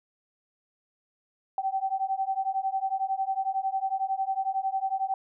sine beating tone pair, 766 / 777 Hz, G5 / G5, -40 / -16 cents, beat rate 11 Hz, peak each -29 dBFS, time 1.58-5.14 s, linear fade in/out 2 ms, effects none

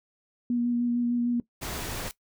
sine tone with vibrato, 240.2 Hz, B3, 48 cents flat, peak -23 dBFS, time 0.5-1.4 s, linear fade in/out 2 ms, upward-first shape square, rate 6.6 Hz, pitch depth 12 cents each way
pink noise, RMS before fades -34 dBFS, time 1.61-2.1 s, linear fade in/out 20 ms
white noise with exponential growth, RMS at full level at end -36 dBFS, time 2.01-2.11 s, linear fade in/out 0 ms, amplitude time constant 20 ms
effects noise-tail reverb RT60 0.1 s tail -18 dB re dry

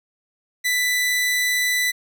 sawtooth tone, 1987 Hz, B6, 10 cents sharp, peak -15 dBFS, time 0.64-1.92 s, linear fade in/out 20 ms, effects none

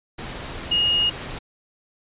sine tone in noise, 2862 Hz, F7, 42 cents sharp, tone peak -17 dBFS, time 0.71-1.1 s, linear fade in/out 10 ms, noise pink, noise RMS -33 dBFS, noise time 0.18-1.39 s, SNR +13 dB, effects resampled to 8000 Hz

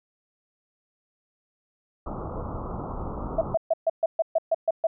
pink low-pass noise, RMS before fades -33 dBFS, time 2.06-3.55 s, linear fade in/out 5 ms, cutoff 1300 Hz, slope 96 dB/octave
sine tone bursts, 654 Hz, E5, 14 cents flat, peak -18 dBFS, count 10, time 3.38-4.87 s, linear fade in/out 5 ms, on 32 ms, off 130 ms
effects none

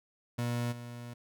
30% pulse tone with level steps, 120 Hz, B2, 49 cents flat, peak -28 / -39 dBFS, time 0.38-1.14 s, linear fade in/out 10 ms, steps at 0.71 s, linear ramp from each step 20 ms, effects none

